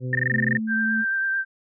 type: harmonic tone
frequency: 127 Hz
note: B2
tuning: 49 cents sharp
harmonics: 1 / 2 / 3 / 4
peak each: -26 / -35 / -38 / -39 dBFS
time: 0-0.6 s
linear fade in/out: 50 ms
type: tone bursts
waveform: sine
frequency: 1812 Hz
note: A#6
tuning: 50 cents flat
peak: -18 dBFS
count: 11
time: 0.13-0.571 s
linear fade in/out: 2 ms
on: 21 ms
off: 21 ms
type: tone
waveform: sine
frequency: 220 Hz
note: A3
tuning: in tune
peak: -24 dBFS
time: 0.3-1.05 s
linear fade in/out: 50 ms
type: tone with vibrato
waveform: sine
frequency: 1572 Hz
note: G6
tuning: 4 cents sharp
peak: -21 dBFS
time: 0.67-1.45 s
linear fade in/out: 50 ms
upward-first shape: triangle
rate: 9 Hz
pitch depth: 21 cents each way
effects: none